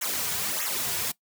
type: noise with flanger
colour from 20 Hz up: white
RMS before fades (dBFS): -29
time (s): 0.01-1.12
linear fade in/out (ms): 10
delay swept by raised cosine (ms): 0.21 to 3.81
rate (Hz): 1.6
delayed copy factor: -0.85
effects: noise-tail reverb RT60 0.1 s tail -20 dB re dry